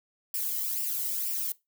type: noise with flanger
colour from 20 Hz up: violet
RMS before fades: -31 dBFS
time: 0.34-1.52 s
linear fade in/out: 2 ms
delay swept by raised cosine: 0.38 to 1.01 ms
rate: 2.1 Hz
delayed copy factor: +0.6
effects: noise-tail reverb RT60 0.2 s tail -20 dB re dry